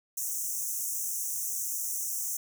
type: high-pass noise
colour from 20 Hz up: pink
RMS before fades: -33 dBFS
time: 0.17-2.37 s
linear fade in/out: 5 ms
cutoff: 5800 Hz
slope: 96 dB/octave
effects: none